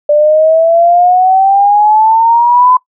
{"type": "exponential sweep", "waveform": "sine", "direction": "up", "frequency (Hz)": [587.3, 1017], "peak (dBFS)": -4, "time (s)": [0.09, 2.77], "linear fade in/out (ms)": 5, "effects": ["noise-tail reverb RT60 0.1 s tail -20 dB re dry"]}